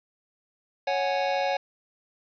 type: chord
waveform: square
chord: C# suspended fourth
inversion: none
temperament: just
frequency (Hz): 554.4 / 739.2 / 831.5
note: C#5 / F#5 / G#5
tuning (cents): 0 / -2 / +2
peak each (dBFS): -28 / -29 / -31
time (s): 0.87-1.57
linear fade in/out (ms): 5
effects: resampled to 11025 Hz + 8-bit